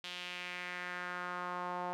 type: tone with band-pass filter sweep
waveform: sawtooth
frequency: 178.6 Hz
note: F3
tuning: 39 cents sharp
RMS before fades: -41 dBFS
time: 0.04-1.93 s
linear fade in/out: 0 ms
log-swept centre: 3300 to 840 Hz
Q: 2.5
effects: none